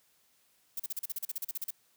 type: noise bursts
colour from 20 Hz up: violet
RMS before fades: -35 dBFS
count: 15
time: 0.77-1.707 s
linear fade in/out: 5 ms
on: 27 ms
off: 38 ms
effects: white hiss -69 dBFS RMS until 1.96 s + high-pass 60 Hz 12 dB/octave